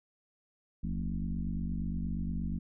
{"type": "tone with frequency modulation", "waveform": "sine", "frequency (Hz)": 115.1, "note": "A#2", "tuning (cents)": -22, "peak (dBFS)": -31, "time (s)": [0.83, 2.59], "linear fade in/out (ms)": 10, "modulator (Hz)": 48.5, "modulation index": 2.5, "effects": []}